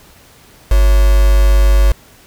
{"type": "tone with quantisation", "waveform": "sine", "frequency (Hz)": 50, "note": "G1", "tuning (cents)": 35, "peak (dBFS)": -6, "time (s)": [0.71, 1.92], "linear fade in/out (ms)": 5, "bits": 3, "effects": ["pink hiss -44 dBFS RMS until 2.26 s"]}